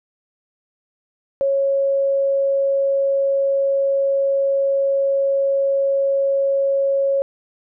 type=tone; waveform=sine; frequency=550 Hz; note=C#5; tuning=14 cents flat; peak=-15 dBFS; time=1.41-7.22 s; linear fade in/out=0 ms; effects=none